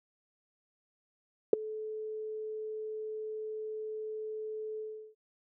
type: tone with ADSR envelope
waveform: sine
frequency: 433.1 Hz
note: A4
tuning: 27 cents flat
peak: -13 dBFS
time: 1.53-5.15 s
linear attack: 3 ms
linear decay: 8 ms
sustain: -23 dB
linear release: 360 ms
effects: none